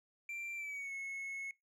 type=tone with pitch glide; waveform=triangle; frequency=2358 to 2187 Hz; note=D7 to C#7; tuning=+6 to -24 cents; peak=-39 dBFS; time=0.29-1.51 s; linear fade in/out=2 ms; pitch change=-130 cents; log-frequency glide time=0.56-0.93 s; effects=noise-tail reverb RT60 0.2 s tail -22 dB re dry